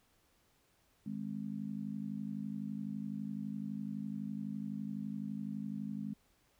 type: harmonic tone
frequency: 51.91 Hz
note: G#1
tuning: in tune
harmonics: 3 / 4 / 5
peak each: -46 / -39 / -45 dBFS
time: 1.06-6.14 s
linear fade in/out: 5 ms
effects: pink hiss -72 dBFS RMS until 6.59 s